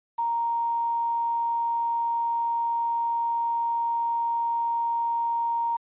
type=tone with quantisation; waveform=sine; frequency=932.3 Hz; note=A#5; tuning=in tune; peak=-23 dBFS; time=0.18-5.77 s; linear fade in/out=10 ms; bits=8; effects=resampled to 8000 Hz